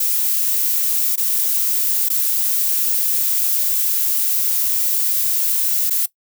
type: noise with dropouts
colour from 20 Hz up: violet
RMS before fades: -18 dBFS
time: 0-6.06 s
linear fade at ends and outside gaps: 5 ms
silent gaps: 1.158-1.176 / 2.087-2.1 / 5.898-5.906 s
effects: noise-tail reverb RT60 0.1 s tail -19 dB re dry